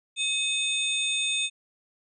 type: tone cluster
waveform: sine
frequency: 2555 / 3610 / 6680 / 8470 Hz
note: D#7 / A7 / G#8 / C9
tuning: +45 / +44 / +9 / +20 cents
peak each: -29 / -27 / -36 / -33 dBFS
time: 0.16-1.5 s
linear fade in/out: 50 ms
effects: none